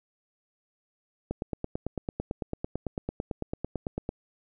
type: click train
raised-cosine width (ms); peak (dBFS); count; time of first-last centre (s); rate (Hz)
2; -17; 26; 1.31-4.091; 8.99
effects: none